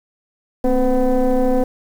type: tone with frequency modulation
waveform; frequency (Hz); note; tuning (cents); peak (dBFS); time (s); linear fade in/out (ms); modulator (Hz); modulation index
sine; 261.6; C4; 0; -11; 0.64-1.64; 5; 245; 1.5
effects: tanh soft clip ceiling -10 dBFS + 7-bit